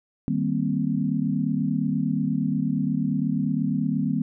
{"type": "chord", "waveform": "sine", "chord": "C minor seventh", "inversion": "first", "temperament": "equal", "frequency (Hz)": [155.56, 196, 233.1, 261.6], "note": ["Eb3", "G3", "Bb3", "C4"], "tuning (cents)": [0, 0, 0, 0], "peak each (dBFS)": -27, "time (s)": [0.28, 4.22], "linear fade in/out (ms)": 0, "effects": []}